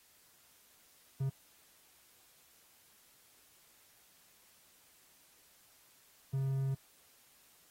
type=tone bursts at uneven times; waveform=triangle; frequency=135 Hz; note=C#3; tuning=45 cents flat; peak=-29 dBFS; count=2; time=1.2-1.3 / 6.33-6.75 s; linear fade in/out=10 ms; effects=white hiss -65 dBFS RMS until 7.7 s + AAC 48 kbps